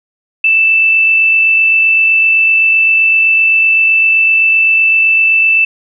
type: tone with amplitude modulation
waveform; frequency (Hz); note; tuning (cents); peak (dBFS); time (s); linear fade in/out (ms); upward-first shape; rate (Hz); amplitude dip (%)
sine; 2647; E7; +7; -5; 0.44-5.65; 5; sine; 47.8; 25
effects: none